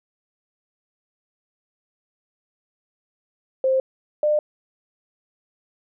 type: tone pair in turn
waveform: sine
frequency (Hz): 526 / 601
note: C5 / D5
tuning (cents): +9 / +40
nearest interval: major second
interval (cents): 231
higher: second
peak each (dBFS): -16 / -16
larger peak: neither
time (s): 3.64-3.8 / 4.23-4.39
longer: neither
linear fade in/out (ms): 2
effects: none